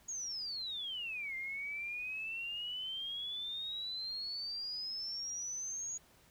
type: exponential two-way sweep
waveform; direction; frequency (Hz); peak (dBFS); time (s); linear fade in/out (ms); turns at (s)
sine; down then up; 6740 to 2093 to 6740; -38; 0.08-5.98; 10; 1.35
effects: pink hiss -65 dBFS RMS until 6.3 s